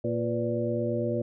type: harmonic tone with a mistuned harmonic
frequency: 116.54 Hz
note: A#2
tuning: in tune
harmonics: 1 / 2 / 3 / 4 / 5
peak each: -32 / -32 / -32 / -32 / -32 dBFS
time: 0.04-1.22 s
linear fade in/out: 5 ms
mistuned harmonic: 4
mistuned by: +100 cents
effects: none